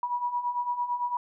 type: beating tone pair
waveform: sine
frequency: 965 / 973.9 Hz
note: B5 / B5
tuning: -40 / -24 cents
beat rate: 8.9 Hz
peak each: -33 / -28 dBFS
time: 0.03-1.17 s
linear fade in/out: 2 ms
effects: none